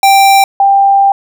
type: tone pair in turn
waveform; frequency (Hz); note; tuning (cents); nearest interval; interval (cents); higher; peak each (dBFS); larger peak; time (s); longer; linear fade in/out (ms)
square / sine; 785 / 791.4; G5 / G5; +2 / +16; unison; 14; second; -4; neither; 0.03-0.44 / 0.6-1.12; second; 2
effects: none